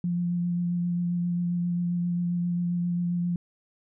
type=tone with vibrato; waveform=sine; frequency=174.61 Hz; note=F3; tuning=in tune; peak=-24 dBFS; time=0.04-3.36 s; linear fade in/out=2 ms; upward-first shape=sine; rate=7.5 Hz; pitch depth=14 cents each way; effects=none